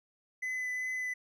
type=tone with vibrato; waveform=triangle; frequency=2012 Hz; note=B6; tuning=32 cents sharp; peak=-31 dBFS; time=0.42-1.14 s; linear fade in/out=10 ms; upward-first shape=triangle; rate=2.6 Hz; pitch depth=12 cents each way; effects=none